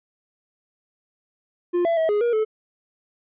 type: tone with pitch steps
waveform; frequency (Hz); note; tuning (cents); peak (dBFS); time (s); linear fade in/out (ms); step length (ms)
triangle; 351.5 / 670 / 644 / 415.7 / 474.9 / 434.4; F4 / E5 / E5 / G#4 / A#4 / A4; +11 / +28 / -41 / +2 / +32 / -22; -16; 1.73-2.45; 20; 120
effects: resampled to 8000 Hz